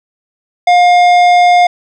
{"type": "tone with tanh clipping", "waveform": "sine", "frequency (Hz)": 710, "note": "F5", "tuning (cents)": 28, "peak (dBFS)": -6, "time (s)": [0.67, 1.67], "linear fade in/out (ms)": 5, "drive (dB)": 13, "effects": []}